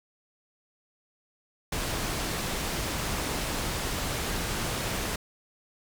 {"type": "low-pass noise", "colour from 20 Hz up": "pink", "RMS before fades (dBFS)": -31, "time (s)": [1.72, 5.16], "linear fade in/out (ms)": 5, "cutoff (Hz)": 12000, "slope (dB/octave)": 12, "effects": []}